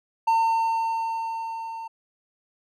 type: tone with level ramp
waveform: triangle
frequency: 906 Hz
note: A#5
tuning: 50 cents flat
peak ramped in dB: -15 to -31 dBFS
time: 0.27-1.88 s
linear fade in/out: 10 ms
effects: none